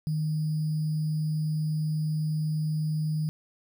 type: tone with sample-and-hold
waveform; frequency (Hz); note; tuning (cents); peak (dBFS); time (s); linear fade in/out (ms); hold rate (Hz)
sine; 154.7; D#3; -10; -25; 0.07-3.29; 0; 4900
effects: none